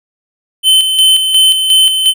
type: tone with tremolo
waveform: square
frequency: 3064 Hz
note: G7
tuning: 40 cents flat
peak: -5 dBFS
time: 0.63-2.14 s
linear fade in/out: 50 ms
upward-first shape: square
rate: 2.8 Hz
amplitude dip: 50%
effects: none